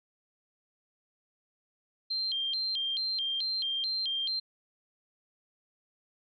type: tone with vibrato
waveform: sine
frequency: 3636 Hz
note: A#7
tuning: 44 cents flat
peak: -29 dBFS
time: 2.1-4.4 s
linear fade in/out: 10 ms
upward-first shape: square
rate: 2.3 Hz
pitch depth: 230 cents each way
effects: none